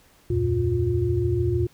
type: tone cluster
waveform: sine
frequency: 76.7 / 90.3 / 116.4 / 354.1 Hz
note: D#2 / F#2 / A#2 / F4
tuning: -24 / -42 / -2 / +24 cents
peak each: -28 / -27 / -24 / -24 dBFS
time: 0.3-1.67 s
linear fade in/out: 5 ms
effects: pink hiss -57 dBFS RMS until 1.73 s